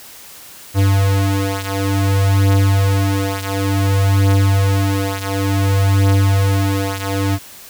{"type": "beating tone pair", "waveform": "square", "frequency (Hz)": [97.8, 98.36], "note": ["G2", "G2"], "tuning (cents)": [-4, 6], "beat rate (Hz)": 0.56, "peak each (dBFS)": [-15, -18], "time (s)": [0.74, 7.39], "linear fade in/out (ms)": 50, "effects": ["white hiss -38 dBFS RMS until 7.69 s"]}